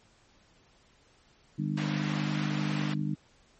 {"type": "harmonic tone", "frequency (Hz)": 50.2, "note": "G1", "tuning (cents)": 42, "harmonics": [3, 4, 5, 6], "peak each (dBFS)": [-31, -33, -39, -36], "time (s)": [1.58, 3.15], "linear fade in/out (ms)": 10}
{"type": "band-pass noise", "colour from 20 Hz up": "white", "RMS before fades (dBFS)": -39, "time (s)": [1.77, 2.94], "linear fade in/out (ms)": 5, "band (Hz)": [160, 2600], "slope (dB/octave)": 12}
{"effects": ["pink hiss -63 dBFS RMS until 3.59 s", "MP3 32 kbps"]}